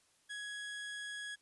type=tone; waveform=30% pulse; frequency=1668 Hz; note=G#6; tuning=7 cents sharp; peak=-39 dBFS; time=0.29-1.36 s; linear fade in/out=20 ms; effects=white hiss -71 dBFS RMS until 1.41 s + resampled to 24000 Hz